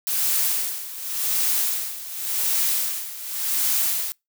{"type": "noise with tremolo", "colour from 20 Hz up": "blue", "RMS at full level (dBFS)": -21, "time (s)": [0.07, 4.12], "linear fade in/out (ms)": 0, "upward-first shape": "sine", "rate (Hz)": 0.89, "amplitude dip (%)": 80, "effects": ["noise-tail reverb RT60 0.2 s tail -25 dB re dry"]}